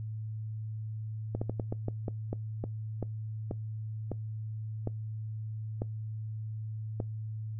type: slowing click train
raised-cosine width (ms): 2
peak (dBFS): -20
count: 15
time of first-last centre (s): 1.35-7.002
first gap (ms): 65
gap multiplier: 1.25
effects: noise-tail reverb RT60 0.2 s tail -23 dB re dry + added 109 Hz sine -35 dBFS peak until 7.59 s